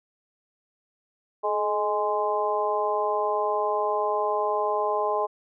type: harmonic tone with a mistuned harmonic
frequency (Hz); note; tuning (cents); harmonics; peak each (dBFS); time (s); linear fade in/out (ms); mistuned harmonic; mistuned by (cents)
207.7; G#3; 0; 2 / 3 / 4 / 5; -28 / -28 / -28 / -28; 1.43-5.27; 20; 2; +43
effects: none